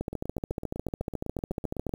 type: two click trains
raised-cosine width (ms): 2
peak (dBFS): -22 / -17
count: 15 / 28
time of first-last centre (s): 0.13-1.893 / 0.01-1.939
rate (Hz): 7.94 / 14
effects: 8-bit